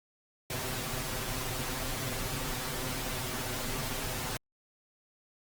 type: noise with comb filter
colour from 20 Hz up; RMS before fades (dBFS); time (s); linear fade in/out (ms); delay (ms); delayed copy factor
pink; -35; 0.5-4.37; 2; 7.8; +1
effects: Opus 48 kbps